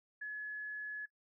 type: tone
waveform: sine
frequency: 1701 Hz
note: G#6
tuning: 41 cents sharp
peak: -39 dBFS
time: 0.21-1.06 s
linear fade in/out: 10 ms
effects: noise-tail reverb RT60 0.1 s tail -23 dB re dry